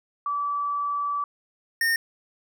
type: tone pair in turn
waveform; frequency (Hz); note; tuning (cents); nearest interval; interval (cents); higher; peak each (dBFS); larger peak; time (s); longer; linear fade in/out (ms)
sine / square; 1154 / 1831.9; D6 / A#6; -31 / -31; minor sixth; 800; second; -24 / -21; second; 0.26-1.24 / 1.81-1.96; first; 2
effects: none